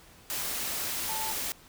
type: tone in noise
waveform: sine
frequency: 880 Hz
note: A5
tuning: in tune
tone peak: -35 dBFS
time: 1.09-1.32 s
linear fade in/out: 0 ms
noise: white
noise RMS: -33 dBFS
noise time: 0.3-1.52 s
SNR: -5 dB
effects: pink hiss -55 dBFS RMS until 1.68 s